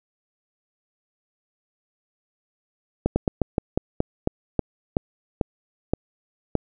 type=slowing click train; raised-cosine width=2 ms; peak=-6 dBFS; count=13; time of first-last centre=3.06-6.553 s; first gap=100 ms; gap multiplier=1.18; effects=none